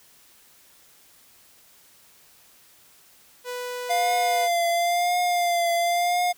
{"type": "tone", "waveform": "sawtooth", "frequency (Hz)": 493.9, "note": "B4", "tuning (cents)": 0, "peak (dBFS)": -26, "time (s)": [3.44, 4.49], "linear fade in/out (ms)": 50}
{"type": "tone with vibrato", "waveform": "square", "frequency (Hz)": 698.5, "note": "F5", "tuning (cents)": 0, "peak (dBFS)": -21, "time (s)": [3.89, 6.33], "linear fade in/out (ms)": 20, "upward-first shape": "triangle", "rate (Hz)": 0.96, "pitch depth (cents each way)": 41}
{"effects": ["white hiss -55 dBFS RMS until 6.37 s"]}